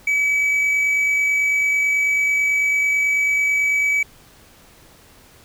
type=tone with amplitude modulation; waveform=triangle; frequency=2285 Hz; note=D7; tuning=48 cents flat; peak=-13 dBFS; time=0.07-4.03 s; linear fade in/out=5 ms; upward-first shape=sine; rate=49.1 Hz; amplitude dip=25%; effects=pink hiss -49 dBFS RMS until 5.44 s